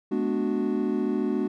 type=chord; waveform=triangle; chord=G# half-diminished seventh; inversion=none; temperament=equal with one note detuned; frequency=212.6 / 246.9 / 293.7 / 370 Hz; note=G#3 / B3 / D4 / F#4; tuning=+41 / 0 / 0 / 0 cents; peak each=-27 dBFS; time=0.11-1.48 s; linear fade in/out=10 ms; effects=none